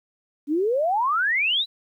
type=exponential sweep; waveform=sine; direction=up; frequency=277.2 to 4052 Hz; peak=-19 dBFS; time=0.47-1.66 s; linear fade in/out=50 ms; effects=10-bit